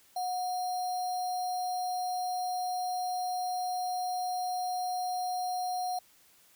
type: tone with sample-and-hold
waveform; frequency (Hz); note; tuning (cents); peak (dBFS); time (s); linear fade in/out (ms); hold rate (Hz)
sine; 730; F#5; -24; -30; 0.16-5.99; 5; 4900
effects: white hiss -62 dBFS RMS until 6.55 s